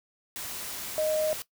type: tone in noise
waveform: sine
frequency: 620 Hz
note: D#5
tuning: 6 cents flat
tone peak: -24 dBFS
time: 0.98-1.33 s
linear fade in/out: 0 ms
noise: white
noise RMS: -37 dBFS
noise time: 0.36-1.42 s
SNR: +10 dB
effects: noise-tail reverb RT60 0.1 s tail -17 dB re dry